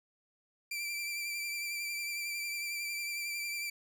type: tone with vibrato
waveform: sawtooth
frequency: 2349 Hz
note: D7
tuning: in tune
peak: -32 dBFS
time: 0.71-3.7 s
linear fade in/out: 5 ms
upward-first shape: sine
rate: 11 Hz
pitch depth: 27 cents each way
effects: none